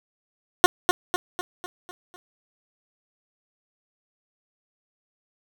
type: tone with echo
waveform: 15% pulse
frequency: 360 Hz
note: F#4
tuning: 47 cents flat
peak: -3 dBFS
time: 0.64-0.66 s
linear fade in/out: 0 ms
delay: 250 ms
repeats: 6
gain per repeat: -6 dB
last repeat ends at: 2.16 s
effects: none